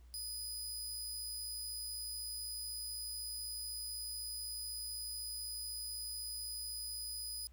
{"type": "tone", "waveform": "20% pulse", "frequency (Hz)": 4978, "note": "D#8", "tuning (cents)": 0, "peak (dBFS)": -35, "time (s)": [0.14, 7.47], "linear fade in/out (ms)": 0, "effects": ["added 60 Hz sine -55 dBFS peak until 7.52 s", "pink hiss -73 dBFS RMS until 7.52 s"]}